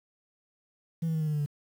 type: tone with pitch steps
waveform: sine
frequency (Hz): 164.81 / 161.42 / 158.1 / 154.84 / 151.66 / 148.54 / 145.48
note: E3 / E3 / D#3 / D#3 / D#3 / D3 / D3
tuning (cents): 0 / -36 / +28 / -8 / -44 / +20 / -16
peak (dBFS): -24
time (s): 1.02-1.461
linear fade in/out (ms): 10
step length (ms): 63
effects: tanh soft clip ceiling -25 dBFS + 9-bit